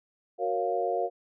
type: chord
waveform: sine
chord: Gb major seventh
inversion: none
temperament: equal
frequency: 370 / 466.2 / 554.4 / 698.5 Hz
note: Gb4 / Bb4 / Db5 / F5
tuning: 0 / 0 / 0 / 0 cents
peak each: -33 / -31 / -33 / -29 dBFS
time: 0.38-1.1 s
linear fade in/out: 50 ms
effects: none